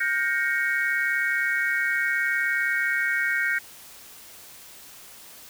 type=chord; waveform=sine; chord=G half-diminished seventh; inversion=third; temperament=equal with one note detuned; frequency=1428.7 / 1568 / 1864.7 / 2217 Hz; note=F6 / G6 / Bb6 / Db7; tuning=+39 / 0 / 0 / 0 cents; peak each=-30 / -26 / -26 / -29 dBFS; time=0-3.59 s; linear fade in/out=10 ms; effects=white hiss -46 dBFS RMS until 5.49 s